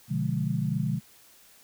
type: chord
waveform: sine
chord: B diminished seventh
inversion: none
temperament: equal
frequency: 123.47 / 146.83 / 174.61 / 207.7 Hz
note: B2 / D3 / F3 / Ab3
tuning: 0 / 0 / 0 / 0 cents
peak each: -31 / -29 / -31 / -32 dBFS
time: 0.08-1.01 s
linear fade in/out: 50 ms
effects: white hiss -56 dBFS RMS until 1.63 s